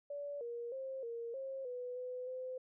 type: tone with pitch steps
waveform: sine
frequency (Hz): 574 / 473.1 / 531 / 466.2 / 536 / 495.2 / 502 / 512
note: D5 / A#4 / C5 / A#4 / C5 / B4 / B4 / C5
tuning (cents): -40 / +26 / +25 / 0 / +42 / +5 / +28 / -38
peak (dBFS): -40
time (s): 0.1-2.58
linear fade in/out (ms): 5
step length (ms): 310
effects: none